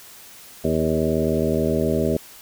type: harmonic tone with a mistuned harmonic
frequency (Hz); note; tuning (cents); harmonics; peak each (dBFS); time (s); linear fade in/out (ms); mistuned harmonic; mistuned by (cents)
79.4; D#2; +36; 1 / 2 / 3 / 4 / 5 / 6 / 7 / 8; -29 / -26 / -24 / -29 / -24 / -28 / -28 / -28; 0.64-2.17; 5; 7; +24
effects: white hiss -44 dBFS RMS until 2.41 s